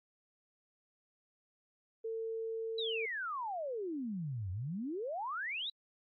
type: tone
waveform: sine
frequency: 450 Hz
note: A4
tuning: 39 cents sharp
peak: -36 dBFS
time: 2.04-3.06 s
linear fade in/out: 10 ms
type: exponential two-way sweep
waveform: sine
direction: down then up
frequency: 4003 to 87.31 to 4003 Hz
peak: -36 dBFS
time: 2.78-5.7 s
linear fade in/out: 5 ms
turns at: 4.51 s
effects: AAC 64 kbps